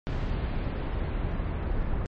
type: noise with low-pass filter sweep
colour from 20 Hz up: brown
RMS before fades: -29 dBFS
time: 0.07-2.06 s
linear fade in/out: 0 ms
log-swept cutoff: 3500 to 1800 Hz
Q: 0.9
effects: MP3 32 kbps